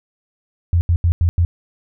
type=tone bursts at uneven times; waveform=sine; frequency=85.7 Hz; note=F2; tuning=32 cents flat; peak=-11 dBFS; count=5; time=0.73-0.81 / 0.89-0.96 / 1.04-1.12 / 1.21-1.29 / 1.38-1.45 s; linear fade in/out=0 ms; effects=none